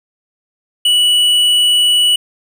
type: tone with tanh clipping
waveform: sine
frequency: 2947 Hz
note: F#7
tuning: 8 cents flat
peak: -10 dBFS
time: 0.85-2.16 s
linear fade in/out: 5 ms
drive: 10 dB
effects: none